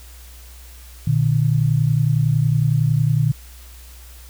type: tone pair together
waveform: sine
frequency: 119.6 / 150.5 Hz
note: A#2 / D3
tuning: +45 / +43 cents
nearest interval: major third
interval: 398 cents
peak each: -17 dBFS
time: 1.07-3.32 s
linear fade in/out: 5 ms
effects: added 61 Hz sine -39 dBFS peak until 4.29 s + white hiss -46 dBFS RMS until 4.29 s